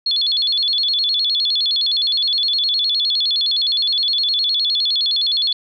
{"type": "tone with vibrato", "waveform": "sine", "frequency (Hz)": 3850, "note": "B7", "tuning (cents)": -45, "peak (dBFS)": -15, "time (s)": [0.06, 5.53], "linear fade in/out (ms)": 5, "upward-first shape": "square", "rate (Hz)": 9.7, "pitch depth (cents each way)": 190, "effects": []}